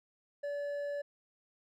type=tone with hard clipping; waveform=sine; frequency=575 Hz; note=D5; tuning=37 cents flat; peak=-36 dBFS; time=0.43-1.02 s; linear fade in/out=10 ms; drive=5 dB; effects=none